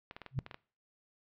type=clicks; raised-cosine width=0.3 ms; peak=-28 dBFS; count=7; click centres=0.111 / 0.165 / 0.217 / 0.263 / 0.464 / 0.512 / 0.544 s
type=tone with exponential growth; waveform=sine; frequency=132.3 Hz; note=C3; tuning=20 cents sharp; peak=-26 dBFS; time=0.31-0.39 s; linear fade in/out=0 ms; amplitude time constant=17 ms
effects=noise-tail reverb RT60 0.4 s tail -21 dB re dry + low-pass 4000 Hz 12 dB/octave